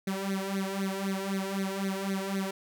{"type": "tone with flanger", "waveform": "sawtooth", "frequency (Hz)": 194.1, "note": "G3", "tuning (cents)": -17, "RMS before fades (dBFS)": -32, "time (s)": [0.07, 2.51], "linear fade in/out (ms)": 5, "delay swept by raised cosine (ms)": [0.48, 2.18], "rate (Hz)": 3.9, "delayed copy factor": 0.9, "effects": []}